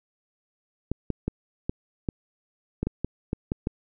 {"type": "clicks", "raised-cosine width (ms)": 3, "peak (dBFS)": -13, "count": 11, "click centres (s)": [0.916, 1.103, 1.28, 1.695, 2.088, 2.83, 2.87, 3.046, 3.331, 3.519, 3.671], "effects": []}